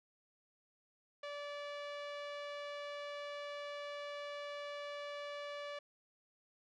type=tone with low-pass filter; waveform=sawtooth; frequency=579 Hz; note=D5; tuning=25 cents flat; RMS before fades=-45 dBFS; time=1.23-5.79 s; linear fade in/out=5 ms; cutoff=3500 Hz; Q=1.2; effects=none